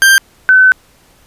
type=tone pair in turn; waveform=40% pulse / sine; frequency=1580 / 1517.9 Hz; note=G6 / F#6; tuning=+13 / +44 cents; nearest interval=minor second; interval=69 cents; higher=first; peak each=-3 dBFS; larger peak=neither; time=0.02-0.18 / 0.49-0.72 s; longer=second; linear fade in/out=0 ms; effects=pink hiss -48 dBFS RMS until 1.26 s + resampled to 32000 Hz